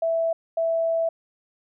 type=tone pair in turn; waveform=sine; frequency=659.3 / 659.3 Hz; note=E5 / E5; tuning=0 / 0 cents; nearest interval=unison; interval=0 cents; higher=neither; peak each=-20 dBFS; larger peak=neither; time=0.02-0.33 / 0.57-1.09 s; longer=second; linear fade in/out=5 ms; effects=none